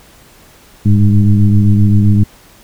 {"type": "tone with frequency modulation", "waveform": "sine", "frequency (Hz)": 103.83, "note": "G#2", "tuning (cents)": 0, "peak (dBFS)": -5, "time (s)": [0.85, 2.24], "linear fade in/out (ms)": 10, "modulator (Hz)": 100, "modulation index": 1.1, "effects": ["pink hiss -43 dBFS RMS until 2.63 s"]}